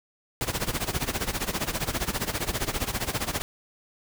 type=noise with tremolo; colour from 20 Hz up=pink; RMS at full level=-26 dBFS; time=0.41-3.42 s; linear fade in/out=0 ms; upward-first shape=sine; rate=15 Hz; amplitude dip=85%; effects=none